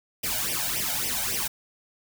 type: noise with flanger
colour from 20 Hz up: white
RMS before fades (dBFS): -28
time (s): 0.23-1.48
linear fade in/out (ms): 10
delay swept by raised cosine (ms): 0.35 to 1.35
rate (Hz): 3.6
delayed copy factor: +0.85
effects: none